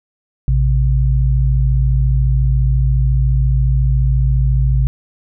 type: tone pair together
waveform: sine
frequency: 56.51 / 130.81 Hz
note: A1 / C3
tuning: +47 / 0 cents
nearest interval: octave + minor third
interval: 1453 cents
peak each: -12 / -15 dBFS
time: 0.48-4.87 s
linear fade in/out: 0 ms
effects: none